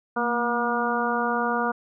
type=harmonic tone with a mistuned harmonic; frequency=239.1 Hz; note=A#3; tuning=44 cents sharp; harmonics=1 / 2 / 3 / 4 / 5 / 6; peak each=-29 / -29 / -29 / -29 / -29 / -29 dBFS; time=0.16-1.72 s; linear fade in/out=10 ms; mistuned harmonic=1; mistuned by=-41 cents; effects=none